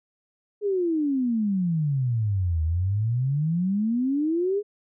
sine exponential two-way sweep, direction down then up, 422.9 to 77.78 to 422.9 Hz, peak -21 dBFS, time 0.61-4.63 s, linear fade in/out 50 ms, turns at 2.63 s, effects none

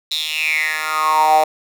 10% pulse tone with high-pass filter sweep, 155.56 Hz, D#3, in tune, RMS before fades -17 dBFS, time 0.11-1.44 s, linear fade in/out 5 ms, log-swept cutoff 3900 to 680 Hz, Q 8.1, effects none

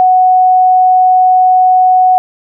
sine tone, 740 Hz, F#5, in tune, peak -4 dBFS, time 0-2.18 s, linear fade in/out 0 ms, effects none

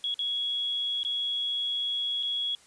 sine tone with dropouts, 3341 Hz, G#7, 10 cents sharp, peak -27 dBFS, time 0.04-2.55 s, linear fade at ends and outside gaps 1 ms, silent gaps 0.142-0.191 / 1.032-1.049 / 2.228-2.232 s, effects white hiss -57 dBFS RMS until 2.66 s + resampled to 22050 Hz

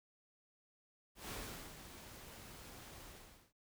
pink noise with ADSR envelope, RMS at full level -45 dBFS, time 1.15-3.53 s, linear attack 150 ms, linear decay 440 ms, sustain -9 dB, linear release 490 ms, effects none

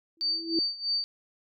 sine tone with exponential growth, 329.6 Hz, E4, in tune, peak -23 dBFS, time 0.17-0.59 s, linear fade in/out 2 ms, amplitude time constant 91 ms
sine tone with tremolo, 4600 Hz, D8, 37 cents flat, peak -24 dBFS, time 0.21-1.04 s, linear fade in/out 0 ms, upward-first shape sine, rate 3.1 Hz, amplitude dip 85%
effects none

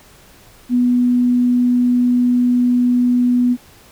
sine tone, 245.9 Hz, B3, 7 cents flat, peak -11 dBFS, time 0.69-3.57 s, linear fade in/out 50 ms, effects pink hiss -46 dBFS RMS until 3.91 s

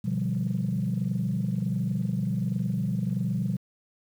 sine chord, G dominant seventh, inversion first, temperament equal, 123.47 / 146.83 / 174.61 / 196 Hz, B2 / D3 / F3 / G3, 0 / 0 / 0 / 0 cents, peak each -29 / -33 / -29 / -29 dBFS, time 0.04-3.57 s, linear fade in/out 10 ms, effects tanh soft clip ceiling -18 dBFS + 9-bit

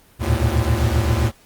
square tone cluster, 70.8 / 78.6 / 105.9 / 113.3 / 120.9 Hz, C#2 / D#2 / G#2 / A#2 / B2, +37 / +18 / +34 / -49 / -36 cents, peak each -23 / -22 / -25 / -22 / -27 dBFS, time 0.19-1.32 s, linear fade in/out 50 ms, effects pink hiss -52 dBFS RMS until 1.45 s + Opus 24 kbps

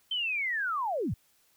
sine linear sweep, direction down, 3128 to 64 Hz, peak -28 dBFS, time 0.11-1.14 s, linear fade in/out 5 ms, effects white hiss -67 dBFS RMS until 1.56 s

